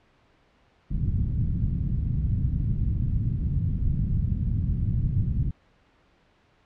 white low-pass noise, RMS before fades -25 dBFS, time 0.9-5.51 s, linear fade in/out 10 ms, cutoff 150 Hz, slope 24 dB/octave, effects pink hiss -62 dBFS RMS until 6.65 s + low-pass 3000 Hz 12 dB/octave

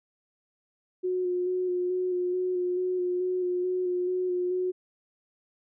sine tone with vibrato, 362.6 Hz, F#4, 35 cents flat, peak -25 dBFS, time 1.03-4.72 s, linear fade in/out 20 ms, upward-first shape square, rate 2.3 Hz, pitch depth 17 cents each way, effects none

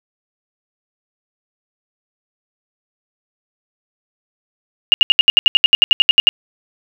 sine tone bursts, 2849 Hz, F7, 34 cents sharp, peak -4 dBFS, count 16, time 4.92-6.29 s, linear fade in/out 0 ms, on 20 ms, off 70 ms, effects none

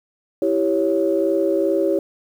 sine chord, C# diminished, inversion first, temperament equal, 329.6 / 392 / 554.4 Hz, E4 / G4 / C#5, 0 / 0 / 0 cents, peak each -20 dBFS, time 0.42-1.99 s, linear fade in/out 2 ms, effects tanh soft clip ceiling -6 dBFS + 8-bit

